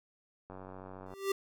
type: click train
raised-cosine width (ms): 1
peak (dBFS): -33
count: 61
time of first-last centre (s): 0.5-1.138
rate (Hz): 94.1
type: tone with exponential growth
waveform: square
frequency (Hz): 391.8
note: G4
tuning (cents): -1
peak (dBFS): -27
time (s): 1.06-1.32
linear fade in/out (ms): 5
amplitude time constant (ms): 56
effects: none